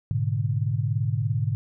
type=chord; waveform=sine; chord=G# diminished; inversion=none; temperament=equal with one note detuned; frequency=106.01 / 123.47 / 146.83 Hz; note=G#2 / B2 / D3; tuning=+36 / 0 / 0 cents; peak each=-25 / -27 / -28 dBFS; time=0.11-1.55 s; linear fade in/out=0 ms; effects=none